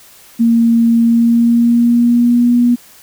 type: tone with pitch glide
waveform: sine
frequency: 231.4 to 241.5 Hz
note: A#3 to B3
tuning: -13 to -39 cents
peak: -7 dBFS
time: 0.39-2.76 s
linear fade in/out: 20 ms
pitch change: +74 cents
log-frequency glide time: 0.99-2.53 s
effects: white hiss -42 dBFS RMS until 3.02 s